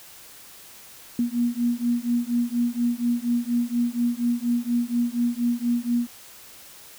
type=beating tone pair; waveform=sine; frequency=237.1 / 241.3 Hz; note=A#3 / B3; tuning=+30 / -40 cents; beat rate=4.2 Hz; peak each=-24 dBFS; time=1.19-6.07 s; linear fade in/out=2 ms; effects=white hiss -46 dBFS RMS until 6.98 s